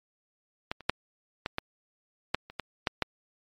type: clicks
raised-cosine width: 0.3 ms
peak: -15 / -29 / -6 / -14 / -13 / -8 / -28 / -16 / -10 / -10 dBFS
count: 10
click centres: 0.715 / 0.807 / 0.896 / 1.461 / 1.584 / 2.346 / 2.5 / 2.597 / 2.872 / 3.023 s
effects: MP3 64 kbps